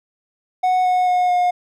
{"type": "tone with pitch steps", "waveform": "triangle", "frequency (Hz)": [737, 730.2, 723.5, 716.8], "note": ["F#5", "F#5", "F#5", "F5"], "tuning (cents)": [-7, -23, -39, 45], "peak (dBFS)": -12, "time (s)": [0.63, 1.51], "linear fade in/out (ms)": 10, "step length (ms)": 220, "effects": []}